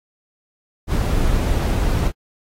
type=noise; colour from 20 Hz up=brown; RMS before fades=-18 dBFS; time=0.87-2.12 s; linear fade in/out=50 ms; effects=AAC 48 kbps